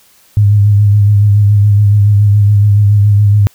sine tone with vibrato, 102.8 Hz, G#2, 17 cents flat, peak -4 dBFS, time 0.37-3.47 s, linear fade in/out 0 ms, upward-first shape sine, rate 7.1 Hz, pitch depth 36 cents each way, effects white hiss -47 dBFS RMS until 3.54 s

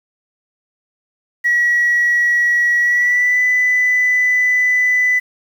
sine tone with pitch glide, 1922 to 1995.5 Hz, B6 to B6, -48 to +17 cents, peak -10 dBFS, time 1.44-5.2 s, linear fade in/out 20 ms, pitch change +65 cents, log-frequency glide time 2.8-3.42 s, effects tanh soft clip ceiling -8 dBFS + 7-bit

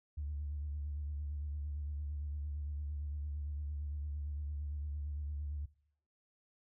sine tone with vibrato, 73.3 Hz, D2, 3 cents flat, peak -36 dBFS, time 0.17-5.66 s, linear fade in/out 10 ms, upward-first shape triangle, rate 8.8 Hz, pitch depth 59 cents each way, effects noise-tail reverb RT60 0.6 s tail -21 dB re dry + tanh soft clip ceiling -32 dBFS

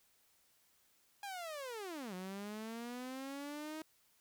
sawtooth linear two-way sweep, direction down then up, 823 to 180 to 316.8 Hz, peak -39 dBFS, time 1.23-3.82 s, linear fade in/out 2 ms, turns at 2.14 s, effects white hiss -72 dBFS RMS until 4.2 s

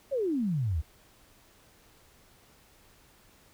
sine exponential sweep, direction down, 582 to 69.3 Hz, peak -26 dBFS, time 0.11-0.82 s, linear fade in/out 20 ms, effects pink hiss -60 dBFS RMS until 3.53 s

